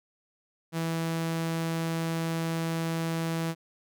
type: tone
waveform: sawtooth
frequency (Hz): 164.3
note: E3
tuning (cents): -5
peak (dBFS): -24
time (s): 0.72-3.55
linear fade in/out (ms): 50
effects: none